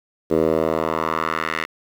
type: tone with band-pass filter sweep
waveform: 10% pulse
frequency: 80 Hz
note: D#2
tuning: 49 cents sharp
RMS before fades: -21 dBFS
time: 0.3-1.66 s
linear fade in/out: 20 ms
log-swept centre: 420 to 2000 Hz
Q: 1.9
effects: 7-bit